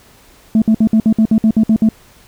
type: tone bursts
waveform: sine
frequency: 220 Hz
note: A3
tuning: in tune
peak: -5 dBFS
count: 11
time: 0.55-1.889 s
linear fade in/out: 2 ms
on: 69 ms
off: 58 ms
effects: tanh soft clip ceiling -5 dBFS + pink hiss -46 dBFS RMS until 2.27 s